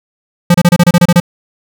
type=tone bursts; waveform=square; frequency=174.61 Hz; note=F3; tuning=in tune; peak=-4 dBFS; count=10; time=0.5-1.201 s; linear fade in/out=5 ms; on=44 ms; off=29 ms; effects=none